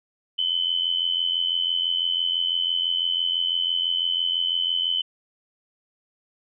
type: tone pair together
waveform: sine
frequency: 3000 / 3086 Hz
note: F#7 / G7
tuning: +23 / -28 cents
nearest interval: unison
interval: 49 cents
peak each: -24 dBFS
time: 0.38-5.02 s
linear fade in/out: 10 ms
effects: none